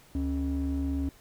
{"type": "ring-modulated tone", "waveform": "triangle", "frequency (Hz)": 173.3, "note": "F3", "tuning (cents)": -13, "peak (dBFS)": -21, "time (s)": [0.15, 1.09], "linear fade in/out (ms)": 2, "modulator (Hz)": 101, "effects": ["tanh soft clip ceiling -20 dBFS", "pink hiss -57 dBFS RMS until 1.2 s"]}